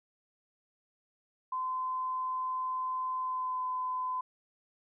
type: tone with pitch glide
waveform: sine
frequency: 1027 to 1016.4 Hz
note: C6 to B5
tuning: -33 to +49 cents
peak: -31 dBFS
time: 1.52-4.21 s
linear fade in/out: 5 ms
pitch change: -18 cents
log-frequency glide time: 3.19-3.64 s
effects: none